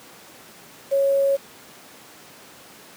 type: tone with quantisation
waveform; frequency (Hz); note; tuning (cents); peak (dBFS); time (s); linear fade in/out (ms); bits
sine; 552; C#5; -7; -16; 0.91-1.37; 20; 7
effects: pink hiss -45 dBFS RMS until 2.96 s + high-pass 200 Hz 12 dB/octave